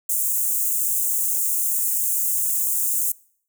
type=high-pass noise; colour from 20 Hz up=white; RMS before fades=-22 dBFS; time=0.09-3.12 s; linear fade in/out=5 ms; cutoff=6900 Hz; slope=48 dB/octave; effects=noise-tail reverb RT60 0.6 s tail -24 dB re dry